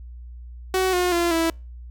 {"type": "tone with pitch steps", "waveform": "sawtooth", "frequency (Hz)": [374.8, 358.9, 343.7, 329.1], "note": ["F#4", "F4", "F4", "E4"], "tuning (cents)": [22, 47, -28, -3], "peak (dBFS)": -15, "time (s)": [0.74, 1.5], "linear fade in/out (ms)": 2, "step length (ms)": 190, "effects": ["added 60 Hz sine -36 dBFS peak until 1.9 s", "Opus 48 kbps"]}